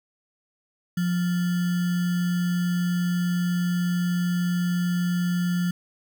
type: tone with sample-and-hold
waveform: sine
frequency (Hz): 176.8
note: F3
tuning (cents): +22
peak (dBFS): -21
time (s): 0.97-5.71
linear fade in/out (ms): 5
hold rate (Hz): 1575
effects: none